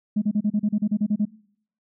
sine tone bursts, 210 Hz, G#3, 19 cents sharp, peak -17 dBFS, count 12, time 0.16-1.254 s, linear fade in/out 10 ms, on 60 ms, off 34 ms, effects noise-tail reverb RT60 0.7 s tail -24 dB re dry + tanh soft clip ceiling -14 dBFS

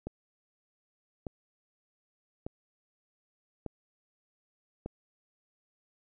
click train, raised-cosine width 2 ms, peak -23 dBFS, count 5, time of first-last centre 0.07-4.86 s, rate 0.835 Hz, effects none

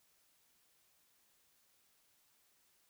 silence, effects white hiss -73 dBFS RMS until 2.89 s

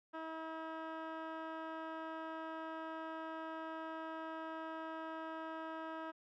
15% pulse tone with low-pass filter, 321.2 Hz, E4, 45 cents flat, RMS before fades -45 dBFS, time 0.13-6.12 s, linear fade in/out 20 ms, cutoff 1800 Hz, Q 1.7, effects none

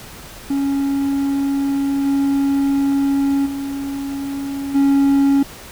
triangle tone with level steps, 277.2 Hz, C#4, in tune, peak -14 / -12 / -20 / -9 dBFS, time 0.5-5.43 s, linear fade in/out 5 ms, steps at 2.05 / 3.45 / 4.74 s, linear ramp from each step 20 ms, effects pink hiss -37 dBFS RMS until 5.71 s

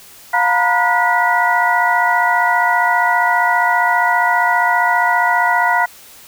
sine tone cluster, 708 / 925 / 980 / 1449 / 1952 Hz, F5 / A#5 / B5 / F#6 / B6, +23 / -14 / -14 / -37 / -21 cents, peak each -18 dBFS, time 0.33-5.86 s, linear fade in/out 10 ms, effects white hiss -41 dBFS RMS until 6.27 s

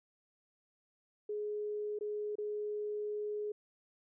sine tone with dropouts, 419.1 Hz, G#4, 16 cents sharp, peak -35 dBFS, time 1.29-3.52 s, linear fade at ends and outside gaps 5 ms, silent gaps 1.989-2.009 / 2.355-2.383 s, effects none

